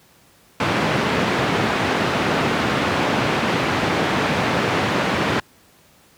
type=band-pass noise; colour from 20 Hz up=pink; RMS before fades=-20 dBFS; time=0.6-5.4 s; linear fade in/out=2 ms; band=130 to 2700 Hz; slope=12 dB/octave; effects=pink hiss -53 dBFS RMS until 6.17 s + high-pass 80 Hz 12 dB/octave